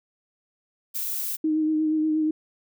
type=noise; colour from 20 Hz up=violet; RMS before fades=-29 dBFS; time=0.94-1.37 s; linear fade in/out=20 ms
type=tone with vibrato; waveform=sine; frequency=311.1 Hz; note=D#4; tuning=in tune; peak=-20 dBFS; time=1.44-2.31 s; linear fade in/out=5 ms; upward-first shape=sine; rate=8.4 Hz; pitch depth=23 cents each way
effects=none